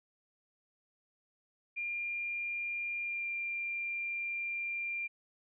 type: tone with pitch glide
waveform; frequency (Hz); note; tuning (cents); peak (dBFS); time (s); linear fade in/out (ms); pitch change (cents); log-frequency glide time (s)
sine; 2400 to 2383; D7 to D7; +37 to +25; -34; 1.76-5.08; 20; -12; 3.05-3.26
effects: none